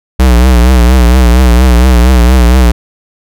square tone with vibrato, 61.74 Hz, B1, in tune, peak -3 dBFS, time 0.19-2.72 s, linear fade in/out 10 ms, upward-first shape triangle, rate 4.3 Hz, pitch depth 110 cents each way, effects none

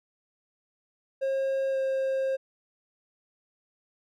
triangle tone with pitch glide, 538 to 533.1 Hz, C5 to C5, +48 to +32 cents, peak -23 dBFS, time 1.21-2.37 s, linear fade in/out 20 ms, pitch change -16 cents, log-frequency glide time 1.71-1.77 s, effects none

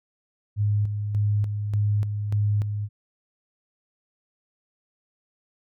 sine tone with tremolo, 103.83 Hz, G#2, in tune, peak -19 dBFS, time 0.56-2.89 s, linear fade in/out 50 ms, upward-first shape square, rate 1.7 Hz, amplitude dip 50%, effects none

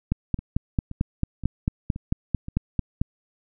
two click trains, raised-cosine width 5 ms, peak -9 / -21 dBFS, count 14 / 5, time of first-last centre 0.12-3.015 / 0.39-2.484 s, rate 4.49 / 1.91 Hz, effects none

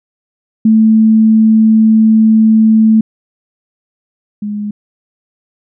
sine tone pair in turn, 220 / 207.9 Hz, A3 / G#3, 0 / +2 cents, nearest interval minor second, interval 98 cents, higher first, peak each -4 / -16 dBFS, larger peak first, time 0.65-3.01 / 4.42-4.71 s, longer first, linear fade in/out 5 ms, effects none

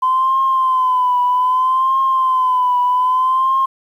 sine tone with vibrato, 1025 Hz, C6, 36 cents flat, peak -11 dBFS, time 0.02-3.66 s, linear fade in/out 10 ms, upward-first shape triangle, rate 0.63 Hz, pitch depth 73 cents each way, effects tanh soft clip ceiling -7 dBFS + 8-bit

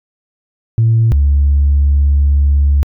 sine tone pair in turn, 113.5 / 70.97 Hz, A#2 / C#2, -46 / +41 cents, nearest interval minor sixth, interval 813 cents, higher first, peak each -6 dBFS, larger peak neither, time 0.78-1.12 / 1.12-2.83 s, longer second, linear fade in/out 0 ms, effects tanh soft clip ceiling -4 dBFS

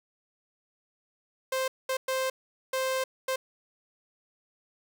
sawtooth tone bursts at uneven times, 523.3 Hz, C5, in tune, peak -23 dBFS, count 5, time 1.52-1.68 / 1.89-1.97 / 2.08-2.3 / 2.73-3.04 / 3.28-3.36 s, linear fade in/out 5 ms, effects none

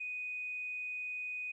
triangle tone with tanh clipping, 2489 Hz, D#7, in tune, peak -37 dBFS, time 0-1.52 s, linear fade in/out 10 ms, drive 3 dB, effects resampled to 24000 Hz

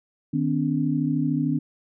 sine tone cluster, 154.7 / 251.9 / 285.3 Hz, D#3 / B3 / C#4, -10 / +34 / +50 cents, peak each -25 dBFS, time 0.33-1.59 s, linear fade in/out 10 ms, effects none

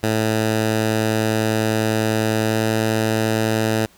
10% pulse tone with pitch glide, 110 to 110.7 Hz, A2 to A2, 0 to +11 cents, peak -9 dBFS, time 0.03-3.86 s, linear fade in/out 5 ms, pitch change +11 cents, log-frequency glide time 2.47-2.58 s, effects pink hiss -52 dBFS RMS until 3.97 s

